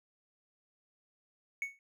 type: tone with exponential decay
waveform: triangle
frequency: 2218 Hz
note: C#7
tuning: in tune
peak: -28 dBFS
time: 1.62-1.79 s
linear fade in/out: 1 ms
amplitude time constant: 36 ms
effects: none